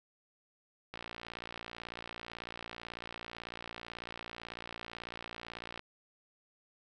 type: click train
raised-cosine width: 0.3 ms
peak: -26 dBFS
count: 283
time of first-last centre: 0.94-5.794 s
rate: 58.1 Hz
effects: none